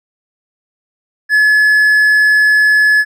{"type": "tone", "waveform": "triangle", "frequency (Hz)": 1709, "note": "G#6", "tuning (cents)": 49, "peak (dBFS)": -5, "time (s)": [1.29, 3.05], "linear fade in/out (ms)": 50, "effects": []}